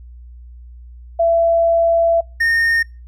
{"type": "tone pair in turn", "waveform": ["sine", "triangle"], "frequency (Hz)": [670, 1835.8], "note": ["E5", "A#6"], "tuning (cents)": [28, -27], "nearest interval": "octave + perfect fourth", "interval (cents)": 1745, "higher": "second", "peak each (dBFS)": -11, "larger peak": "neither", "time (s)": [[1.19, 2.21], [2.4, 2.83]], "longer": "first", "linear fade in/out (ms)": 10, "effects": ["noise-tail reverb RT60 0.3 s tail -26 dB re dry", "added 60 Hz sine -35 dBFS peak until 3.07 s"]}